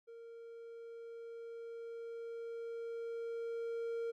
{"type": "tone with level ramp", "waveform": "triangle", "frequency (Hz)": 462.6, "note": "A#4", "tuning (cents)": -13, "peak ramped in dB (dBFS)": [-48, -34], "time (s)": [0.07, 4.12], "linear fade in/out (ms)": 20, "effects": []}